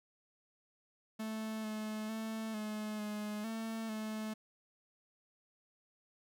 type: tone with pitch steps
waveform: 45% pulse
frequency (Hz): 219.1 / 215.6 / 221.3 / 213.3 / 210.2 / 224.1 / 216.9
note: A3 / A3 / A3 / G#3 / G#3 / A3 / A3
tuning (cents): -7 / -35 / +10 / +46 / +21 / +32 / -25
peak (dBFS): -38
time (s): 1.19-4.34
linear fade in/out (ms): 10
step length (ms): 450
effects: none